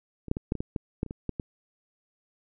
clicks, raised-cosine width 3 ms, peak -26 / -12 / -18 / -13 / -21 / -17 / -16 / -14 / -27 / -23 / -16 / -18 dBFS, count 12, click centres 0.283 / 0.314 / 0.369 / 0.521 / 0.553 / 0.605 / 0.762 / 1.031 / 1.063 / 1.109 / 1.293 / 1.398 s, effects none

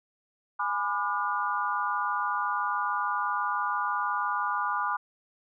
sine chord, G# diminished seventh, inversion none, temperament just, 830.6 / 996.7 / 1196.1 / 1435.3 Hz, G#5 / B5 / D6 / F6, 0 / +16 / +31 / +47 cents, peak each -34 / -31 / -30 / -33 dBFS, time 0.59-4.97 s, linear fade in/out 10 ms, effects none

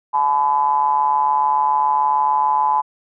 triangle ring-modulated tone, 73.42 Hz, D2, in tune, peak -9 dBFS, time 0.13-2.82 s, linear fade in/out 20 ms, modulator 932 Hz, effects none

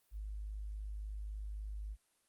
sine tone, 51.8 Hz, G#1, 4 cents flat, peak -40 dBFS, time 0.11-1.97 s, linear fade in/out 50 ms, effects white hiss -75 dBFS RMS until 2.28 s + Opus 32 kbps

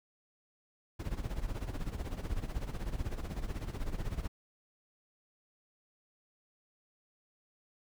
brown noise with tremolo, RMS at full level -34 dBFS, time 0.99-4.28 s, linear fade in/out 10 ms, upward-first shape sine, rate 16 Hz, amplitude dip 75%, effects none

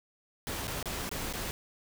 pink noise with dropouts, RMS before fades -36 dBFS, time 0.47-1.51 s, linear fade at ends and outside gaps 0 ms, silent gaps 0.671-0.679 / 0.827-0.857 / 1.092-1.114 / 1.327-1.336 s, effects none

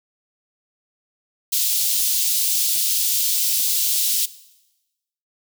white high-pass noise, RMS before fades -20 dBFS, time 1.52-4.26 s, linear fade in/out 10 ms, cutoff 3300 Hz, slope 24 dB/octave, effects noise-tail reverb RT60 1.0 s tail -18 dB re dry

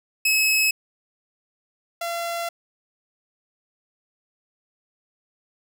sawtooth tone pair in turn, 2575 / 682 Hz, E7 / F5, -41 / -41 cents, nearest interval octave + major seventh, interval 2300 cents, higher first, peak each -14 / -22 dBFS, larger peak first, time 0.25-0.71 / 2.01-2.49 s, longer second, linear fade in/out 5 ms, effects none

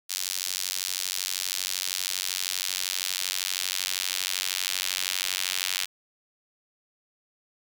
sawtooth tone with high-pass filter sweep, 92.7 Hz, F#2, 4 cents sharp, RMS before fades -30 dBFS, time 0.09-5.86 s, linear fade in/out 20 ms, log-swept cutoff 4800 to 3100 Hz, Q 1.1, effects none

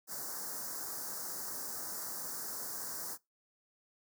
white band-stop noise, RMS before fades -41 dBFS, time 0.07-3.18 s, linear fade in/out 50 ms, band 1700 to 4800 Hz, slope 48 dB/octave, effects noise-tail reverb RT60 0.2 s tail -22 dB re dry + high-pass 150 Hz 12 dB/octave

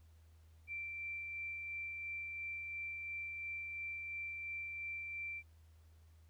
sine tone with tremolo, 2349 Hz, D7, in tune, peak -40 dBFS, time 0.67-5.43 s, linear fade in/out 50 ms, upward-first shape sine, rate 2.9 Hz, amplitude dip 25%, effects added 80 Hz sine -60 dBFS peak until 6.29 s + pink hiss -75 dBFS RMS until 6.29 s

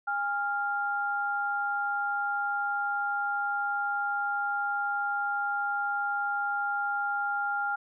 sine tone pair together, 815.1 / 1396 Hz, G#5 / F6, -33 / -1 cents, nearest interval major sixth, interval 932 cents, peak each -31 / -29 dBFS, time 0.07-7.76 s, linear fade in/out 10 ms, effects none

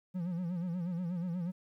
triangle tone with vibrato, 175.5 Hz, F3, 9 cents sharp, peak -31 dBFS, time 0.14-1.52 s, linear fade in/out 20 ms, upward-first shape sine, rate 8.3 Hz, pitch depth 97 cents each way, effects 12-bit

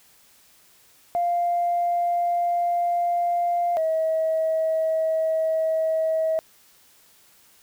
sine tone pair in turn, 697 / 640.6 Hz, F5 / E5, -4 / -50 cents, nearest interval minor second, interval 146 cents, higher first, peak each -19 dBFS, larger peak neither, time 1.15-3.77 / 3.77-6.39 s, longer neither, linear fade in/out 0 ms, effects tanh soft clip ceiling -15 dBFS + white hiss -56 dBFS RMS until 7.62 s

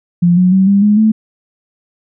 sine tone with pitch steps, 174.1 / 182.12 / 190.52 / 199.3 / 208.5 / 218.1 Hz, F3 / F#3 / G3 / G3 / G#3 / A3, -5 / -27 / -49 / +29 / +7 / -15 cents, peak -6 dBFS, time 0.22-1.12 s, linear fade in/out 10 ms, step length 150 ms, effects none

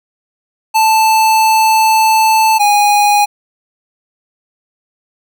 square tone pair in turn, 880 / 823.9 Hz, A5 / G#5, 0 / -14 cents, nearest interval minor second, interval 114 cents, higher first, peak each -8 dBFS, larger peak neither, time 0.74-2.59 / 2.59-3.26 s, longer first, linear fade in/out 20 ms, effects none

